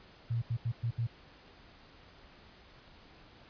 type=tone bursts at uneven times; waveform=sine; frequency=116.7 Hz; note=A#2; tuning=2 cents sharp; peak=-29 dBFS; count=5; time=0.3-0.42 / 0.5-0.57 / 0.65-0.72 / 0.83-0.91 / 0.98-1.07 s; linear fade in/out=10 ms; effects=pink hiss -57 dBFS RMS until 3.49 s + resampled to 11025 Hz